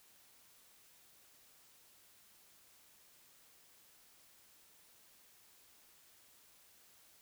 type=silence; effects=white hiss -65 dBFS RMS until 7.21 s